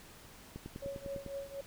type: click train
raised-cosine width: 3 ms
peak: -30 dBFS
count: 8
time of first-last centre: 0.56-1.263 s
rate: 9.96 Hz
type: tone with tremolo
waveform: sine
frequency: 554.4 Hz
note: C#5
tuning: in tune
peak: -36 dBFS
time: 0.82-1.61 s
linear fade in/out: 5 ms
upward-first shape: triangle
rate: 4.1 Hz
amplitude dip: 90%
effects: pink hiss -55 dBFS RMS until 1.66 s